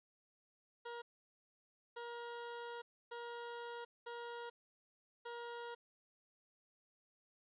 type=tone bursts at uneven times; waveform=20% pulse; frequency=473.6 Hz; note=A#4; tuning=27 cents sharp; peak=-40 dBFS; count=5; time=0.85-1.02 / 1.96-2.82 / 3.11-3.85 / 4.06-4.5 / 5.25-5.75 s; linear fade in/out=10 ms; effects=resampled to 8000 Hz + 12-bit